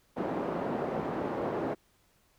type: band-pass noise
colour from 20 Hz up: pink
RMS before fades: -33 dBFS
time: 0.16-1.75 s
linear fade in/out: 20 ms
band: 260 to 740 Hz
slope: 12 dB/octave
effects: pink hiss -68 dBFS RMS until 2.38 s